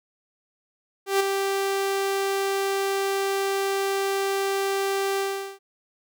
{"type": "tone with ADSR envelope", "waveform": "sawtooth", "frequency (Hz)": 392, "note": "G4", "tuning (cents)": 0, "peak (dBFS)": -13, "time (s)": [1.06, 5.59], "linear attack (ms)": 140, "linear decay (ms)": 11, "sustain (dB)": -6, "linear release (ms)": 400, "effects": []}